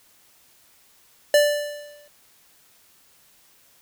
square tone with exponential decay, 587.3 Hz, D5, in tune, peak -12 dBFS, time 1.34-2.08 s, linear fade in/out 2 ms, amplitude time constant 160 ms, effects white hiss -57 dBFS RMS until 3.81 s

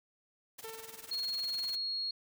white noise with tremolo, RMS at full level -45 dBFS, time 0.58-1.76 s, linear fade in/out 10 ms, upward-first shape triangle, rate 20 Hz, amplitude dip 95%
sawtooth tone with exponential decay, 447.8 Hz, A4, 30 cents sharp, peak -38 dBFS, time 0.64-1.56 s, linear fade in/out 5 ms, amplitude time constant 200 ms
sine tone, 4300 Hz, C8, 47 cents sharp, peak -33 dBFS, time 1.11-2.11 s, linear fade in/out 5 ms
effects none

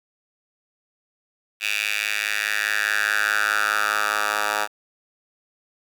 10% pulse tone with high-pass filter sweep, 104.8 Hz, G#2, 16 cents sharp, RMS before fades -23 dBFS, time 1.6-4.68 s, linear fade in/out 50 ms, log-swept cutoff 2500 to 1000 Hz, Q 3.9, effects 8-bit

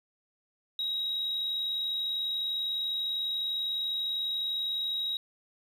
sine tone with amplitude modulation, 3817 Hz, A#7, 40 cents sharp, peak -26 dBFS, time 0.79-5.17 s, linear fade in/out 2 ms, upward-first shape sine, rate 80 Hz, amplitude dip 40%, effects tanh soft clip ceiling -25 dBFS + 10-bit

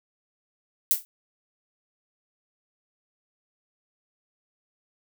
violet noise with exponential decay, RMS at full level -17 dBFS, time 0.91-1.05 s, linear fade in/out 0 ms, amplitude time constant 30 ms, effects none

